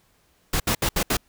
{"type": "noise bursts at uneven times", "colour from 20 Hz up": "pink", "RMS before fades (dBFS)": -22, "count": 5, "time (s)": [[0.53, 0.6], [0.67, 0.75], [0.82, 0.89], [0.96, 1.03], [1.1, 1.17]], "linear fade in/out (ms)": 5, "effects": ["pink hiss -63 dBFS RMS until 1.28 s"]}